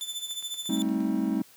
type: tone with tremolo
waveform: sawtooth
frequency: 3520 Hz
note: A7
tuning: in tune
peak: -27 dBFS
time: 0.01-0.82 s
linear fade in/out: 0 ms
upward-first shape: sine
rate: 14 Hz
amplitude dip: 70%
type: click train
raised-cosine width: 0.2 ms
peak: -32 dBFS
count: 7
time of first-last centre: 0.31-1.005 s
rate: 8.63 Hz
type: chord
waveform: triangle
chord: A half-diminished seventh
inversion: third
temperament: just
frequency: 198 / 220 / 264 / 316.8 Hz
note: G3 / A3 / C4 / Eb4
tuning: +18 / 0 / +16 / +31 cents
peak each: -28 dBFS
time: 0.69-1.42 s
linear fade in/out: 5 ms
effects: white hiss -55 dBFS RMS until 1.56 s + high-pass 80 Hz 12 dB/octave